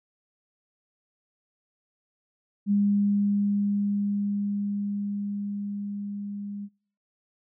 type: tone with level ramp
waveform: sine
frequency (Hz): 202.9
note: G#3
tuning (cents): -40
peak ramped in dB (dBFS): -19 to -33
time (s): 2.66-6.69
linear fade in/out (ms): 50
effects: noise-tail reverb RT60 0.5 s tail -24 dB re dry